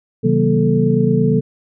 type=tone cluster; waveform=sine; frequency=131.2 / 159.5 / 189.1 / 236.7 / 438 Hz; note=C3 / D#3 / F#3 / A#3 / A4; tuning=+5 / +43 / +38 / +27 / -8 cents; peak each=-18 dBFS; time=0.23-1.41 s; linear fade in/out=20 ms; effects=none